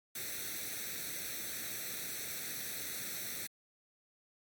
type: noise with comb filter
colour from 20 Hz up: white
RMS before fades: -41 dBFS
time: 0.15-3.47 s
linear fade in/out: 5 ms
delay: 0.5 ms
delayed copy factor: +0.75
effects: high-pass 100 Hz 12 dB/octave + Opus 48 kbps